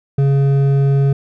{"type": "tone with hard clipping", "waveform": "triangle", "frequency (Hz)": 138.59, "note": "C#3", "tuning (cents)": 0, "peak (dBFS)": -12, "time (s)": [0.18, 1.13], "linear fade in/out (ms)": 5, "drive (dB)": 11, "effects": []}